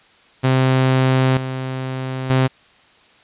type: tone with level steps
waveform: sawtooth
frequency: 130.7 Hz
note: C3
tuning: 1 cent flat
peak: -9 / -19 / -9 dBFS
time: 0.43-2.48 s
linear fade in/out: 20 ms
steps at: 1.37 / 2.3 s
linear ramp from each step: 2 ms
effects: white hiss -51 dBFS RMS until 3.23 s + resampled to 8000 Hz